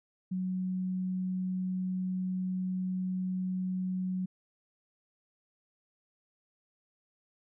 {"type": "tone", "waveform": "sine", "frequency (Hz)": 185, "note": "F#3", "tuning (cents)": 0, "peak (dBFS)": -30, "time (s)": [0.31, 4.26], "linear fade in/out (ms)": 10, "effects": []}